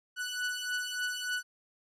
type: beating tone pair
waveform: sawtooth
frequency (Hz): 1480 / 1483.4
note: F#6 / F#6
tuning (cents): 0 / +4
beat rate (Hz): 3.4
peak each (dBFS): -33 / -31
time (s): 0.16-1.43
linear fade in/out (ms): 50
effects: low-pass 11000 Hz 12 dB/octave